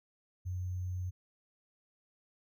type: tone with sample-and-hold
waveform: sine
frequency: 90.9 Hz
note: F#2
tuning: 30 cents flat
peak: -34 dBFS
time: 0.45-1.11 s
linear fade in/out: 20 ms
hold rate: 6300 Hz
effects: none